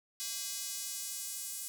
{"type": "tone with high-pass filter sweep", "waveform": "square", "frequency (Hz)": 228, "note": "A#3", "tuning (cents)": -38, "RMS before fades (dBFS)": -40, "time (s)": [0.2, 1.68], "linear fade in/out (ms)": 0, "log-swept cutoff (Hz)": [5200, 8300], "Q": 1.1, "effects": []}